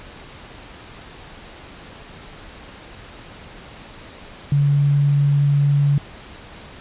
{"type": "tone", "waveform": "sine", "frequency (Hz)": 142.7, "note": "D3", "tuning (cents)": -49, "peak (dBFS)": -13, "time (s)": [4.52, 5.98], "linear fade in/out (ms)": 2, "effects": ["pink hiss -40 dBFS RMS until 6.8 s", "resampled to 8000 Hz"]}